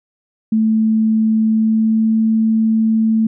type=tone with pitch glide; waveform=sine; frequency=220 to 221.7 Hz; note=A3 to A3; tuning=0 to +13 cents; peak=-11 dBFS; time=0.52-3.27 s; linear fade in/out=5 ms; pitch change=+13 cents; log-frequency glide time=1.51-2.17 s; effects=none